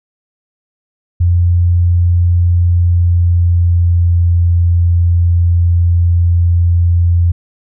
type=tone with pitch glide; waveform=sine; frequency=87.31 to 86.26 Hz; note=F2 to F2; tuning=0 to -21 cents; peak=-7 dBFS; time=1.2-7.32 s; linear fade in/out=10 ms; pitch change=-21 cents; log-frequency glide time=2.6-4.27 s; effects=none